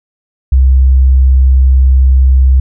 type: tone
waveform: sine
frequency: 65.41 Hz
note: C2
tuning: in tune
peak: -3 dBFS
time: 0.52-2.6 s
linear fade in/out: 5 ms
effects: none